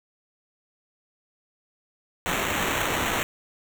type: noise with sample-and-hold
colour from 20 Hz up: white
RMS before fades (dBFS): -26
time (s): 2.26-3.23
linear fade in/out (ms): 0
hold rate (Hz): 4900
effects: none